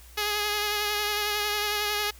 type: tone with vibrato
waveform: 5% pulse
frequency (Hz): 416.9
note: G#4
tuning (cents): +7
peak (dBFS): -14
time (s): 0.17-2.11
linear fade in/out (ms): 10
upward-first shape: sine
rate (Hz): 11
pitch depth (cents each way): 23
effects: added 60 Hz sine -48 dBFS peak until 2.19 s + white hiss -53 dBFS RMS until 2.19 s